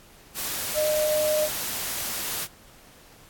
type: tone in noise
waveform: sine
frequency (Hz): 610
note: D#5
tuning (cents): -34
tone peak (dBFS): -21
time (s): 0.74-1.49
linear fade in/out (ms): 50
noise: white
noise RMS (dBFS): -30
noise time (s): 0.34-2.48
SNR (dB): +6
effects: pink hiss -52 dBFS RMS until 3.29 s + AAC 64 kbps